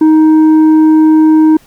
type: tone with tanh clipping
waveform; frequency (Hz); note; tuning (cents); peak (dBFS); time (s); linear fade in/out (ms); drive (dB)
sine; 313.1; D#4; +11; -4; 0.01-1.57; 5; 5
effects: pink hiss -45 dBFS RMS until 1.66 s